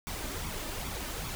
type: noise with flanger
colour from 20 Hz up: pink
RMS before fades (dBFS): -37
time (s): 0.07-1.35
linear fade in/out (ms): 0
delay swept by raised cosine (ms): 0.85 to 3.35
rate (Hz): 2.5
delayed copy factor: +0.55
effects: none